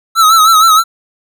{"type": "tone with vibrato", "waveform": "square", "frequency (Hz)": 1300, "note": "E6", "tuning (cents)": -24, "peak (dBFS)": -5, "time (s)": [0.15, 0.84], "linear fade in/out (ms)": 50, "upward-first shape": "sine", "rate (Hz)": 6.4, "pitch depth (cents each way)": 67, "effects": []}